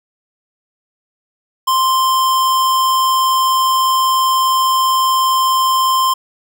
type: tone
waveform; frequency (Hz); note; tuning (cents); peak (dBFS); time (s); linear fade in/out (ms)
square; 1046.5; C6; 0; -12; 1.67-6.14; 10
effects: none